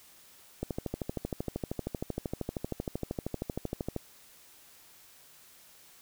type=click train; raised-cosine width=2 ms; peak=-19 dBFS; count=44; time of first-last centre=0.63-3.963 s; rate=12.9 Hz; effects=white hiss -57 dBFS RMS until 6.01 s